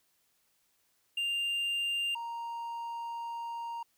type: tone pair in turn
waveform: triangle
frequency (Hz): 2794 / 932.4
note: F7 / A#5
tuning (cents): 0 / 0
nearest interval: octave + perfect fifth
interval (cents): 1900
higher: first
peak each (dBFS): -28 / -34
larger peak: first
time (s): 1.17-2.15 / 2.15-3.83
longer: second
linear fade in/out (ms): 5
effects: white hiss -73 dBFS RMS until 3.97 s